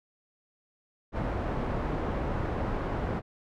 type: low-pass noise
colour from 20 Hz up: pink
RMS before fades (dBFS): -31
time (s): 1.12-3.22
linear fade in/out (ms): 50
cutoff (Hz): 1100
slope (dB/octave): 12
effects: none